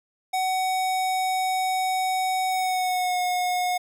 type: tone with pitch glide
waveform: square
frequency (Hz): 750 to 724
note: F#5 to F#5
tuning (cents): +23 to -38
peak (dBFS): -23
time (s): 0.33-3.78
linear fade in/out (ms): 10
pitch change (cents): -61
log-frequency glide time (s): 2.5-3.19
effects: none